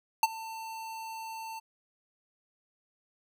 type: tone with ADSR envelope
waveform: square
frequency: 895 Hz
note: A5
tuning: 29 cents sharp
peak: -18 dBFS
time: 0.23-1.6 s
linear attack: 3 ms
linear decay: 31 ms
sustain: -21 dB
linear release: 17 ms
effects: none